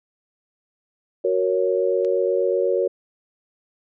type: chord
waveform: sine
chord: F# major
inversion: none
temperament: equal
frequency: 370 / 466.2 / 554.4 Hz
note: F#4 / A#4 / C#5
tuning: 0 / 0 / 0 cents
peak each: -22 dBFS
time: 1.24-2.88 s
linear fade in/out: 10 ms
type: click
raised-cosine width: 0.2 ms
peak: -25 dBFS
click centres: 2.048 s
effects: none